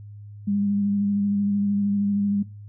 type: tone with vibrato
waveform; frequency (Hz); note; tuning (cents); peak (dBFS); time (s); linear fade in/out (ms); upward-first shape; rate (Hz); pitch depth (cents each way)
sine; 202.1; G#3; -47; -20; 0.47-2.43; 10; square; 13; 17
effects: noise-tail reverb RT60 0.3 s tail -20 dB re dry + added 103 Hz sine -38 dBFS peak until 2.68 s